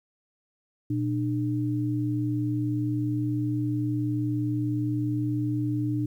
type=tone pair together; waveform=sine; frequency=120 / 300.5 Hz; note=B2 / D4; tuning=-49 / +40 cents; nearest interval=octave + major third; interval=1589 cents; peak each=-27 dBFS; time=0.9-6.06 s; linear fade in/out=5 ms; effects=10-bit